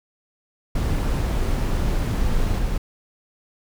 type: noise with level steps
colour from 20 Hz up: brown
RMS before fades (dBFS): -21 / -23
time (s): 0.75-2.78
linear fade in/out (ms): 5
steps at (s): 2.58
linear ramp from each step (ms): 10
effects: none